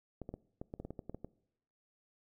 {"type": "clicks", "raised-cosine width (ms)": 2, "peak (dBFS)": -29, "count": 12, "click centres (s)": [0.217, 0.291, 0.34, 0.615, 0.739, 0.8, 0.85, 0.906, 0.992, 1.096, 1.146, 1.246], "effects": ["noise-tail reverb RT60 0.8 s tail -22 dB re dry"]}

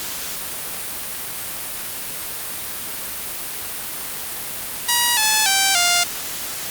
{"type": "tone with pitch steps", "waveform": "5% pulse", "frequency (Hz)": [959, 864.3, 779, 702], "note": ["A#5", "A5", "G5", "F5"], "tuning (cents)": [49, -31, -11, 9], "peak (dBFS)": -3, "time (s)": [4.88, 6.04], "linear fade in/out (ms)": 10, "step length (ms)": 290, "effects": ["white hiss -28 dBFS RMS until 6.7 s", "Opus 48 kbps"]}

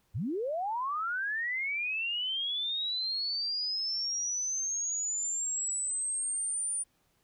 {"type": "linear sweep", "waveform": "sine", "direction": "up", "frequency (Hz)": [76.7, 9397], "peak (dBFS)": -30, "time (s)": [0.14, 6.84], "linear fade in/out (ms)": 20, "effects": ["pink hiss -72 dBFS RMS until 7.23 s"]}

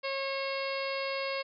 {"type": "harmonic tone", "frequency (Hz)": 544, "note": "C#5", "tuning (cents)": -33, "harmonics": [1, 2, 3, 4, 5, 6, 7, 8, 9], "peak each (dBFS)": [-34, -39, -45, -39, -41, -48, -48, -43, -45], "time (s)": [0.03, 1.43], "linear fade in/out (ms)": 20, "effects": []}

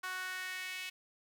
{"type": "tone with high-pass filter sweep", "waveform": "sawtooth", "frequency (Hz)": 370, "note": "F#4", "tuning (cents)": 0, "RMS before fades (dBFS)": -41, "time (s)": [0.03, 0.9], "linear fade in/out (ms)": 10, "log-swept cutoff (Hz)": [1300, 2500], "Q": 3, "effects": []}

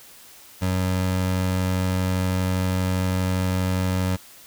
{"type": "tone", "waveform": "25% pulse", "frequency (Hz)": 92.5, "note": "F#2", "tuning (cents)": 0, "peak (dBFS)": -17, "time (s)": [0.61, 4.17], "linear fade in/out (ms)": 20, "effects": ["white hiss -47 dBFS RMS until 4.46 s"]}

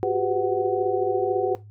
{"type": "tone cluster", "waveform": "sine", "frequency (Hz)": [363.3, 377.4, 401.5, 503, 745], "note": ["F#4", "F#4", "G4", "B4", "F#5"], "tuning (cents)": [-32, 34, 41, 32, 12], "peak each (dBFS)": -27, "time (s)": [0.03, 1.55], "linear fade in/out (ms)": 0, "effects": ["noise-tail reverb RT60 0.2 s tail -17 dB re dry", "added 104 Hz sine -42 dBFS peak until 1.7 s"]}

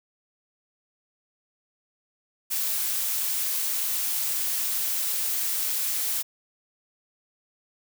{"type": "noise", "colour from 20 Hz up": "blue", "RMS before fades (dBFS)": -27, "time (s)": [2.5, 6.23], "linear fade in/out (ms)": 20, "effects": []}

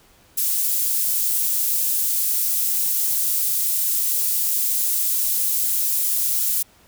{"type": "high-pass noise", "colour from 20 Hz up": "pink", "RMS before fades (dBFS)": -21, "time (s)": [0.37, 6.63], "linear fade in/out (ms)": 10, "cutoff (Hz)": 12000, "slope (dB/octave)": 12, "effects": ["pink hiss -54 dBFS RMS until 6.87 s"]}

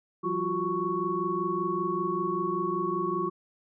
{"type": "tone cluster", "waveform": "sine", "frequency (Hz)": [170.5, 190.8, 347.3, 372.5, 1111], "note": ["F3", "G3", "F4", "F#4", "C#6"], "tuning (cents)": [-41, -47, -10, 12, 4], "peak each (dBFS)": [-38, -37, -31, -33, -30], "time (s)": [0.23, 3.3], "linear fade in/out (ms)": 20, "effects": []}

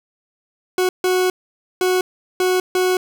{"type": "tone bursts at uneven times", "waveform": "40% pulse", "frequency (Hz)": 367.9, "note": "F#4", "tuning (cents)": -10, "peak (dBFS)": -14, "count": 5, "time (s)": [[0.78, 0.89], [1.04, 1.3], [1.81, 2.01], [2.4, 2.6], [2.75, 2.97]], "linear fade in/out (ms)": 2, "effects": []}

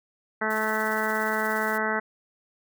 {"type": "harmonic tone", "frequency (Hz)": 217.4, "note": "A3", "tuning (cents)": -21, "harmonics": [1, 2, 3, 4, 5, 6, 7, 8, 9], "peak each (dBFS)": [-33, -32, -33, -32, -35, -33, -30, -35, -32], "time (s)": [0.41, 2], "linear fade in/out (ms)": 10}
{"type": "noise with tremolo", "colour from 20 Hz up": "blue", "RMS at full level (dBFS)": -41, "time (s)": [0.5, 1.78], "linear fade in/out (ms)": 5, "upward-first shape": "sine", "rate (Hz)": 17, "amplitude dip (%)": 40}
{"effects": []}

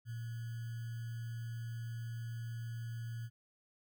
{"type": "tone with sample-and-hold", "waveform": "sine", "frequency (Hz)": 115.8, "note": "A#2", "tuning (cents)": -11, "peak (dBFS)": -39, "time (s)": [0.05, 3.3], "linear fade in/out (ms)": 50, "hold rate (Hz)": 1575, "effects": []}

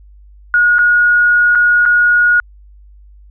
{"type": "tone with dropouts", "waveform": "sine", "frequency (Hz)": 1445, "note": "F#6", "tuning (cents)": -41, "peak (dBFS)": -7, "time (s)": [0.54, 2.4], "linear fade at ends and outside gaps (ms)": 1, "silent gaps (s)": [[0.784, 0.79], [1.551, 1.555], [1.854, 1.86]], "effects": ["added 50 Hz sine -38 dBFS peak until 3.3 s"]}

